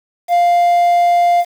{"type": "tone with quantisation", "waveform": "triangle", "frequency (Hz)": 698.5, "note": "F5", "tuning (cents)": 0, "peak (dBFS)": -7, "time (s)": [0.28, 1.45], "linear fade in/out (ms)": 50, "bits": 6, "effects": []}